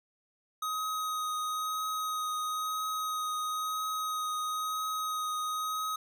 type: tone with vibrato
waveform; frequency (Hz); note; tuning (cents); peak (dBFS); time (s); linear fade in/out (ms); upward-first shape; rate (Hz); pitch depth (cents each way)
square; 1257; D#6; +17; -32; 0.62-5.96; 5; triangle; 1; 14
effects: none